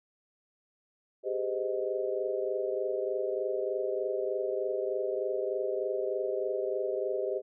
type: chord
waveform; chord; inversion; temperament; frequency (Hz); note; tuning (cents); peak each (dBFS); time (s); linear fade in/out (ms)
sine; Ab major seventh; third; equal with one note detuned; 392 / 415.3 / 512.5 / 622.3; G4 / Ab4 / C5 / Eb5; 0 / 0 / -36 / 0; -33 / -37 / -34 / -35; 1.23-7.42; 50
effects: none